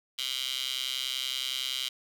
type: tone with high-pass filter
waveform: 15% pulse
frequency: 130.6 Hz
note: C3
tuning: 3 cents flat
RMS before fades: -33 dBFS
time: 0.18-1.89 s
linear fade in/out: 10 ms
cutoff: 3300 Hz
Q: 4.1
effects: none